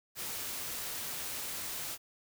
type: noise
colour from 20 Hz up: white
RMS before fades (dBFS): -39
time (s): 0.15-1.98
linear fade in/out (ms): 50
effects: none